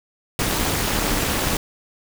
pink noise with amplitude modulation, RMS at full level -18 dBFS, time 0.39-1.57 s, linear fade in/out 2 ms, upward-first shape sine, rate 263 Hz, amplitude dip 85%, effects none

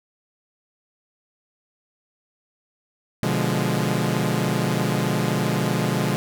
sawtooth chord, B diminished seventh, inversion none, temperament equal, 123.47 / 146.83 / 174.61 / 207.7 Hz, B2 / D3 / F3 / Ab3, 0 / 0 / 0 / 0 cents, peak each -22 dBFS, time 3.23-6.16 s, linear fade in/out 0 ms, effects none

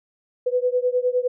sine beating tone pair, 493.9 / 503.7 Hz, B4 / B4, 0 / +34 cents, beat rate 9.8 Hz, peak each -21 / -22 dBFS, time 0.46-1.28 s, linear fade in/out 10 ms, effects none

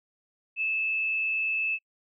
sine tone with frequency modulation, 2612 Hz, E7, 17 cents flat, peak -25 dBFS, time 0.56-1.79 s, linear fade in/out 50 ms, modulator 109 Hz, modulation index 0.36, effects noise-tail reverb RT60 0.1 s tail -25 dB re dry

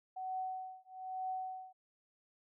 sine tone with tremolo, 750 Hz, F#5, 23 cents sharp, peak -35 dBFS, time 0.16-1.73 s, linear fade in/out 10 ms, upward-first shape triangle, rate 1.1 Hz, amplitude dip 100%, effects none

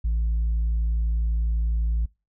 sine tone with tanh clipping, 56 Hz, A1, 31 cents sharp, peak -21 dBFS, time 0.04-2.06 s, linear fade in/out 10 ms, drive 1 dB, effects noise-tail reverb RT60 0.3 s tail -26 dB re dry

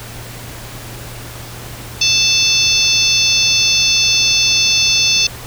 harmonic tone, 880 Hz, A5, in tune, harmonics 3 / 4 / 5 / 6 / 7, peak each -17 / -17 / -17 / -17 / -17 dBFS, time 2.01-5.27 s, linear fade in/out 5 ms, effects added 117 Hz sine -33 dBFS peak until 5.46 s + pink hiss -32 dBFS RMS until 5.46 s

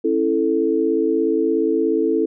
sine chord, A major, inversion first, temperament equal with one note detuned, 272.7 / 329.6 / 440 Hz, C#4 / E4 / A4, -28 / 0 / 0 cents, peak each -23 / -19 / -19 dBFS, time 0.04-2.26 s, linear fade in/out 10 ms, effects none

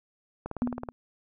click train, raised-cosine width 1 ms, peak -20 dBFS, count 9, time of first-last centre 0.46-0.888 s, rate 18.7 Hz
sine tone with exponential decay, 243.9 Hz, B3, 21 cents flat, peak -22 dBFS, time 0.62-0.92 s, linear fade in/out 0 ms, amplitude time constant 64 ms
effects none

